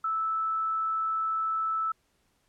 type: tone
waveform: sine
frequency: 1313 Hz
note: E6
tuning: 7 cents flat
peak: -26 dBFS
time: 0.04-1.92 s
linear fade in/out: 5 ms
effects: pink hiss -71 dBFS RMS until 2.48 s + low-pass 12000 Hz 12 dB/octave